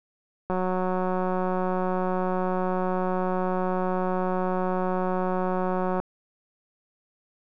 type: click train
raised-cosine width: 1 ms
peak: -14 dBFS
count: 1013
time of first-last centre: 0.5-6 s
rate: 184 Hz
effects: none